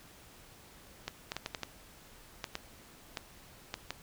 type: clicks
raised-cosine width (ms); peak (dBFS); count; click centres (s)
0.2; -18; 11; 1.08 / 1.319 / 1.366 / 1.461 / 1.548 / 1.633 / 2.442 / 2.554 / 3.172 / 3.741 / 3.906
effects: pink hiss -56 dBFS RMS until 4.02 s